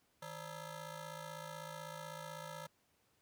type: ring-modulated tone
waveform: 15% pulse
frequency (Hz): 370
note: F#4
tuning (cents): 0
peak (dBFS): -36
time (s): 0.22-2.67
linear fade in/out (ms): 5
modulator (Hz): 213
effects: pink hiss -75 dBFS RMS until 3.21 s + high-pass 80 Hz 12 dB/octave